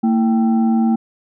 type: tone with frequency modulation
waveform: sine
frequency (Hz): 227.1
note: A#3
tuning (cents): -45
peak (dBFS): -12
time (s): 0.03-0.96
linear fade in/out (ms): 10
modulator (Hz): 555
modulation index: 0.49
effects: none